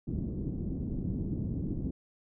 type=low-pass noise; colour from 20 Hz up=white; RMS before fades=-34 dBFS; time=0.07-1.91 s; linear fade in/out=5 ms; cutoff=270 Hz; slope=24 dB/octave; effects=none

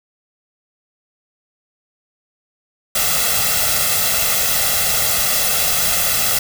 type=noise with comb filter; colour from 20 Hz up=white; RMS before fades=-17 dBFS; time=2.95-6.39 s; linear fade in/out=5 ms; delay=1.5 ms; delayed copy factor=+0.8; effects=none

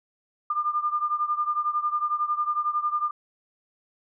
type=beating tone pair; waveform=sine; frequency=1200 / 1211 Hz; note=D6 / D#6; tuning=+37 / -47 cents; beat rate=11 Hz; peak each=-25 / -28 dBFS; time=0.5-3.11 s; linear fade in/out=5 ms; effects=none

